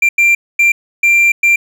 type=tone bursts at uneven times; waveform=triangle; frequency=2370 Hz; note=D7; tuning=15 cents sharp; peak=-5 dBFS; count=5; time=0.02-0.09 / 0.18-0.35 / 0.59-0.72 / 1.03-1.32 / 1.43-1.56 s; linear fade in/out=5 ms; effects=none